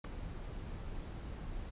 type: noise with ADSR envelope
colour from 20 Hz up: brown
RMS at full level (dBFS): -32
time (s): 0.04-1.71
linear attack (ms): 7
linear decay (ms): 4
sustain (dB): -11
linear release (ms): 24
effects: resampled to 8000 Hz